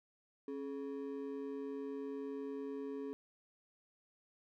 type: ring-modulated tone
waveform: triangle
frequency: 349.2 Hz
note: F4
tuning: in tune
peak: -35 dBFS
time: 0.48-3.13 s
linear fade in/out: 0 ms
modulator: 75.2 Hz
effects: none